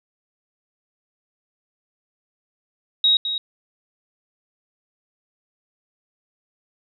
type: tone with echo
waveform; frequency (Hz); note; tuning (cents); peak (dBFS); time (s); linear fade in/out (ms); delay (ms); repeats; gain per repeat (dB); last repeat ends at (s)
sine; 3795; A#7; +30; -13; 3.04-3.17; 2; 210; 1; -9; 3.38
effects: none